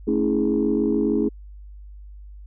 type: chord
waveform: sine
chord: A major seventh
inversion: none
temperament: equal with one note detuned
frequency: 220 / 277.2 / 324 / 415.3 Hz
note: A3 / C#4 / E4 / G#4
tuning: 0 / 0 / -30 / 0 cents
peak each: -23 dBFS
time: 0.07-1.29 s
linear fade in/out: 10 ms
effects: tanh soft clip ceiling -10 dBFS + added 50 Hz sine -38 dBFS peak until 2.46 s